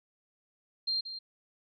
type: tone with echo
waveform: sine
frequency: 4186 Hz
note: C8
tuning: in tune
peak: -28 dBFS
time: 0.87-1.01 s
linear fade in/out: 10 ms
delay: 180 ms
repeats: 1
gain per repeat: -10 dB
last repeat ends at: 1.19 s
effects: none